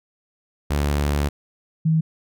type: tone pair in turn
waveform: sawtooth / sine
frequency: 72.5 / 159.68 Hz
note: D2 / D#3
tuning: -22 / +45 cents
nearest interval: octave + major second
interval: 1367 cents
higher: second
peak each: -15 dBFS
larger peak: neither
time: 0.7-1.29 / 1.85-2.01 s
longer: first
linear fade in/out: 10 ms
effects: none